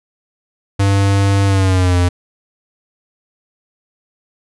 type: tone with pitch glide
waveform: square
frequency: 98.9 to 88.62 Hz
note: G2 to F2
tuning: +16 to +26 cents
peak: -11 dBFS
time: 0.79-2.09 s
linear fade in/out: 10 ms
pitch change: -190 cents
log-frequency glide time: 1.46-1.98 s
effects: resampled to 24000 Hz